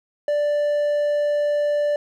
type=tone; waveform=triangle; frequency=587.3 Hz; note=D5; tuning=in tune; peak=-16 dBFS; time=0.28-1.96 s; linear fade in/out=2 ms; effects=none